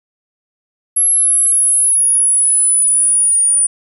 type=exponential sweep; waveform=sine; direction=down; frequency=11175 to 9397 Hz; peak=-9 dBFS; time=0.96-3.67 s; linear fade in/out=10 ms; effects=none